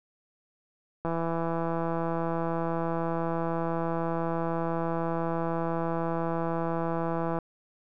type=click train; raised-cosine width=1 ms; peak=-17 dBFS; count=1053; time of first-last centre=1.05-7.387 s; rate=166 Hz; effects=none